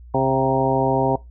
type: harmonic tone with a mistuned harmonic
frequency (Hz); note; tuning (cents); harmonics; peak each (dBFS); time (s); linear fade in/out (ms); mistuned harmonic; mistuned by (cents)
133.4; C3; +34; 1 / 2 / 3 / 4 / 5 / 6 / 7; -24 / -24 / -24 / -24 / -24 / -24 / -24; 0.14-1.16; 5; 6; -44
effects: noise-tail reverb RT60 0.2 s tail -20 dB re dry + added 60 Hz sine -39 dBFS peak until 1.3 s